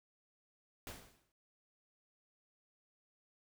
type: noise with exponential decay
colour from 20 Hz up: pink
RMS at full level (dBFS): -45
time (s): 0.87-1.32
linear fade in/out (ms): 1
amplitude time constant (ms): 96
effects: none